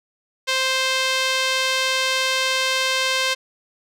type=tone with band-pass filter; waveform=sawtooth; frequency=523.3 Hz; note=C5; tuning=in tune; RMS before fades=-21 dBFS; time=0.47-3.35 s; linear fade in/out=20 ms; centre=3500 Hz; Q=1; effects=none